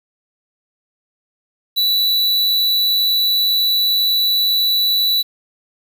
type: tone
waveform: square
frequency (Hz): 3951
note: B7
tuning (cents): 0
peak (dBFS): -14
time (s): 1.76-5.23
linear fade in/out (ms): 20
effects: 7-bit